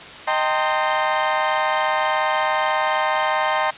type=chord; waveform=30% pulse; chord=C minor seventh; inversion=first; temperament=equal with one note detuned; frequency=622.3 / 784 / 912.1 / 1046.5 Hz; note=Eb5 / G5 / Bb5 / C6; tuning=0 / 0 / -38 / 0 cents; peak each=-21 dBFS; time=0.27-3.71 s; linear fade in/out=10 ms; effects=white hiss -37 dBFS RMS until 3.77 s + resampled to 8000 Hz